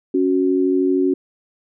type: tone pair together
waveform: sine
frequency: 277.2 / 370 Hz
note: C#4 / F#4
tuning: 0 / 0 cents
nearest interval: perfect fourth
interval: 500 cents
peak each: -17 dBFS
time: 0.14-1.14 s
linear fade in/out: 5 ms
effects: none